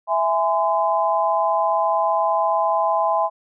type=chord; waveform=sine; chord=E augmented; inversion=none; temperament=equal with one note detuned; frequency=659.3 / 830.6 / 1024.4 Hz; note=E5 / G#5 / B#5; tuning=0 / 0 / -37 cents; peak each=-21 dBFS; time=0.07-3.3 s; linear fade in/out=50 ms; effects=none